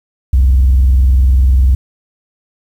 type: tone with vibrato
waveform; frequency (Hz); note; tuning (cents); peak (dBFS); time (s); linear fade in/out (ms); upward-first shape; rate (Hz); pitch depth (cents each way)
sine; 64.5; C2; -24; -4; 0.33-1.75; 5; square; 20; 200
effects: tanh soft clip ceiling -3 dBFS + 7-bit